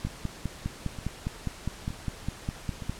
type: two click trains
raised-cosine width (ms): 5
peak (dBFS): -24 / -17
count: 4 / 15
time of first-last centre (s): 0.07-2.822 / 0.05-2.896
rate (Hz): 1.09 / 4.92
effects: pink hiss -45 dBFS RMS until 2.99 s + low-pass 10000 Hz 12 dB/octave